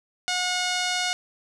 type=tone with low-pass filter; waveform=5% pulse; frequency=725 Hz; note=F#5; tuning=35 cents flat; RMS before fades=-26 dBFS; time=0.28-1.13 s; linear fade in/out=0 ms; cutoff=5900 Hz; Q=0.66; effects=9-bit